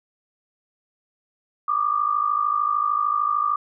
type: tone pair together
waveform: sine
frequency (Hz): 1162.7 / 1216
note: D6 / D#6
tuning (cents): -18 / -40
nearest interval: minor second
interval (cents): 78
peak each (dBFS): -22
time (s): 1.68-3.56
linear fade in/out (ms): 5
effects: none